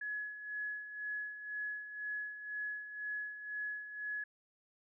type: tone with tremolo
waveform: sine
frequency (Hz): 1692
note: G#6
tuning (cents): +32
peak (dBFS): -36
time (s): 0.01-4.24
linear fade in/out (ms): 5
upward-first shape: sine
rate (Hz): 2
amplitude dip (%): 65
effects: none